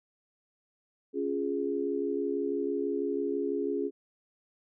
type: chord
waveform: sine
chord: Db major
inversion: none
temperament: equal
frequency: 277.2 / 349.2 / 415.3 Hz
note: Db4 / F4 / Ab4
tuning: 0 / 0 / 0 cents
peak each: -33 / -34 / -31 dBFS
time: 1.13-3.91 s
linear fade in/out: 50 ms
effects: none